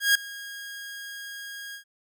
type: tone with ADSR envelope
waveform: sawtooth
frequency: 1634 Hz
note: G#6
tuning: 29 cents flat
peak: -12 dBFS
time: 0-1.84 s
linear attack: 150 ms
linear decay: 5 ms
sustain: -21 dB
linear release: 100 ms
effects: none